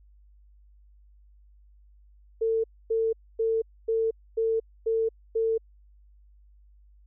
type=tone bursts; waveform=sine; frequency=449.2 Hz; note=A4; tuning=36 cents sharp; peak=-22 dBFS; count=7; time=2.41-5.58 s; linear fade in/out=10 ms; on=230 ms; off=260 ms; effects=added 50 Hz sine -53 dBFS peak until 7.06 s